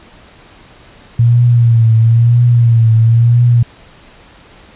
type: tone with vibrato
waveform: sine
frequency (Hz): 116.54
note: A#2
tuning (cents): 0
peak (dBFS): -5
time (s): 1.19-3.63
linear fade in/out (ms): 5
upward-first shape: triangle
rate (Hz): 1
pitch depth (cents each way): 73
effects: pink hiss -41 dBFS RMS until 4.75 s + resampled to 8000 Hz